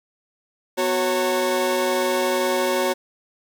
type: tone cluster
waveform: 40% pulse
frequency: 248 / 370.4 / 550 / 910 Hz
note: B3 / F#4 / C#5 / A#5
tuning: +7 / +2 / -14 / -42 cents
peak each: -29 / -23 / -22 / -26 dBFS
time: 0.77-2.94 s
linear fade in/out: 20 ms
effects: none